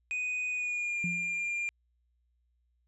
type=tone with pitch glide; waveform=triangle; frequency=2489 to 2397 Hz; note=D#7 to D7; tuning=0 to +35 cents; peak=-29 dBFS; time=0.11-1.69 s; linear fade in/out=0 ms; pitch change=-65 cents; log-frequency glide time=0.49-1.02 s
type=tone with exponential decay; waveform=sine; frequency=174.61 Hz; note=F3; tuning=in tune; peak=-30 dBFS; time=1.04-1.5 s; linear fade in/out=2 ms; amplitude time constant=100 ms
effects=added 60 Hz sine -70 dBFS peak until 2.87 s + resampled to 22050 Hz